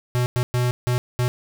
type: tone bursts at uneven times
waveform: square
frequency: 123.47 Hz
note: B2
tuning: in tune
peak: -19 dBFS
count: 5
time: 0.15-0.26 / 0.36-0.43 / 0.54-0.71 / 0.87-0.98 / 1.19-1.28 s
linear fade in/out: 0 ms
effects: none